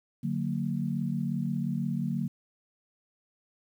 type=chord; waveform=sine; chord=D augmented; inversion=none; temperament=just; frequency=146.83 / 183.54 / 229.4 Hz; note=D3 / F#3 / A#3; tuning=0 / -14 / -28 cents; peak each=-32 dBFS; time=0.23-2.28 s; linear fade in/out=10 ms; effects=10-bit